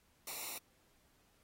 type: noise with comb filter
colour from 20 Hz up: white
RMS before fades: -44 dBFS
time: 0.27-0.58 s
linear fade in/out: 2 ms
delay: 0.62 ms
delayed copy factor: -0.8
effects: pink hiss -72 dBFS RMS until 1.43 s + AAC 48 kbps

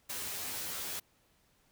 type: noise with comb filter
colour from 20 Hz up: white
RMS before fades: -39 dBFS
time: 0.09-1 s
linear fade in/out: 10 ms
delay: 12 ms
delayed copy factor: +1
effects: pink hiss -70 dBFS RMS until 1.71 s

